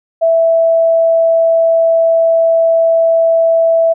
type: tone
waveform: sine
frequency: 659.3 Hz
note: E5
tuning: in tune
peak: -7 dBFS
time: 0.21-3.94 s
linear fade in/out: 20 ms
effects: none